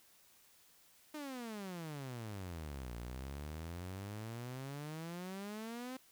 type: exponential two-way sweep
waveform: sawtooth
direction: down then up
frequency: 309.7 to 57.8 to 262.8 Hz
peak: -39 dBFS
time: 1.14-5.97 s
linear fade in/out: 5 ms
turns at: 2.95 s
effects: white hiss -66 dBFS RMS until 6.11 s